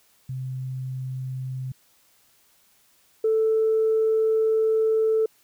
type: tone pair in turn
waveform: sine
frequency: 130 / 441.1 Hz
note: C3 / A4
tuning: -11 / +4 cents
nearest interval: octave + major sixth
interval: 2115 cents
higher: second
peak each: -28 / -17 dBFS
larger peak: second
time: 0.29-1.72 / 3.24-5.26 s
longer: second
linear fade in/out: 5 ms
effects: tanh soft clip ceiling -14 dBFS + white hiss -61 dBFS RMS until 5.43 s